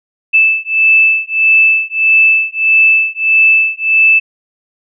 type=beating tone pair; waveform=sine; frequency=2631 / 2632.6 Hz; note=E7 / E7; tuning=-4 / -3 cents; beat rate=1.6 Hz; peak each=-10 dBFS; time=0.33-4.2 s; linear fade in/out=20 ms; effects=none